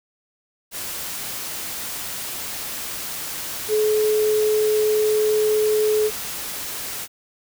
sine tone in noise, 428 Hz, A4, 48 cents flat, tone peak -16 dBFS, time 3.68-6.11 s, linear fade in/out 50 ms, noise white, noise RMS -30 dBFS, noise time 0.71-7.08 s, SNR +11 dB, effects none

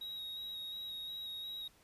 triangle tone with vibrato, 3800 Hz, A#7, 33 cents sharp, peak -40 dBFS, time 0.01-1.68 s, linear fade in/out 5 ms, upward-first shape square, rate 2.8 Hz, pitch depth 13 cents each way, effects pink hiss -66 dBFS RMS until 1.83 s + resampled to 32000 Hz

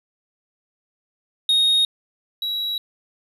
triangle tone pair in turn, 3729 / 3885 Hz, A#7 / B7, 0 / -29 cents, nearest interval minor second, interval 71 cents, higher second, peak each -13 / -21 dBFS, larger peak first, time 1.49-1.85 / 2.42-2.78 s, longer neither, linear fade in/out 2 ms, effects resampled to 32000 Hz

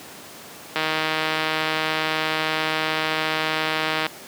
click train, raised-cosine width 0.3 ms, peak -6 dBFS, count 520, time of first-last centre 0.76-4.066 s, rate 157 Hz, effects pink hiss -40 dBFS RMS until 4.27 s + high-pass 200 Hz 12 dB/octave

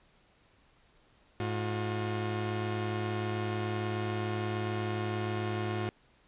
sawtooth tone pair together, 106.83 / 359 Hz, G#2 / F4, +49 / +48 cents, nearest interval octave + major sixth, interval 2099 cents, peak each -29 / -31 dBFS, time 1.4-5.89 s, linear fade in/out 0 ms, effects pink hiss -65 dBFS RMS until 6.27 s + resampled to 8000 Hz

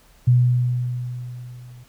sine tone with level ramp, 123.47 Hz, B2, in tune, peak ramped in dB -10 to -40 dBFS, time 0.27-1.84 s, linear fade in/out 10 ms, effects added 40 Hz sine -55 dBFS peak until 1.88 s + pink hiss -55 dBFS RMS until 1.88 s

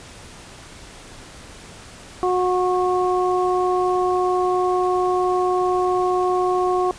harmonic tone, 364.6 Hz, F#4, 25 cents flat, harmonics 1 / 2 / 3, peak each -19 / -22 / -24 dBFS, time 2.23-6.91 s, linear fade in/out 0 ms, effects pink hiss -41 dBFS RMS until 6.98 s + resampled to 22050 Hz

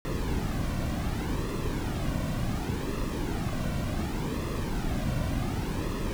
brown noise with flanger, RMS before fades -30 dBFS, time 0.05-6.13 s, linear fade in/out 0 ms, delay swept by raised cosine 1.3 to 2.4 ms, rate 0.68 Hz, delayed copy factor -0.6, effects none

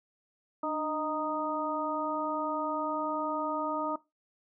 harmonic tone with a mistuned harmonic, 310.2 Hz, D#4, 5 cents flat, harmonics 1 / 2 / 3 / 4, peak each -35 / -35 / -35 / -35 dBFS, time 0.63-3.96 s, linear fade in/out 5 ms, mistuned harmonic 1, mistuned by -59 cents, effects noise-tail reverb RT60 0.2 s tail -18 dB re dry

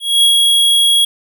square tone with ADSR envelope, 3312 Hz, G#7, 5 cents flat, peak -7 dBFS, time 0-1.05 s, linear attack 230 ms, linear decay 94 ms, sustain -2 dB, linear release 6 ms, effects none

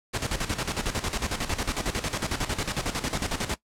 pink noise with tremolo, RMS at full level -27 dBFS, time 0.13-3.56 s, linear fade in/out 20 ms, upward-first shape square, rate 11 Hz, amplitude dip 70%, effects noise-tail reverb RT60 0.1 s tail -20 dB re dry + low-pass 9000 Hz 12 dB/octave

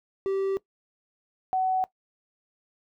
triangle / sine tone pair in turn, 388.4 / 750.3 Hz, G4 / F#5, -16 / +24 cents, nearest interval major seventh, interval 1140 cents, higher second, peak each -22 dBFS, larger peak neither, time 0.26-0.57 / 1.53-1.84 s, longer neither, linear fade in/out 0 ms, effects noise-tail reverb RT60 0.1 s tail -19 dB re dry

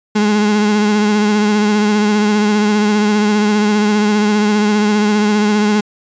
35% pulse tone with vibrato, 209.8 Hz, G#3, 18 cents sharp, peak -9 dBFS, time 0.15-5.81 s, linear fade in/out 10 ms, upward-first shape triangle, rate 15 Hz, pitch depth 38 cents each way, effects resampled to 16000 Hz

